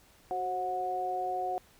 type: tone cluster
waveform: sine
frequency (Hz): 372 / 533 / 731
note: F#4 / C5 / F#5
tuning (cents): +9 / +32 / -21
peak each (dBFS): -38 / -40 / -31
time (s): 0.31-1.58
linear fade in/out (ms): 0
effects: pink hiss -61 dBFS RMS until 1.79 s